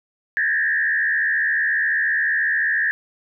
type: tone with frequency modulation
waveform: sine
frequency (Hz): 1752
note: A6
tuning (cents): -8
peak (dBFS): -17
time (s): 0.37-2.91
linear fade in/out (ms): 0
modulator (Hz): 74.3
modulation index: 1.6
effects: none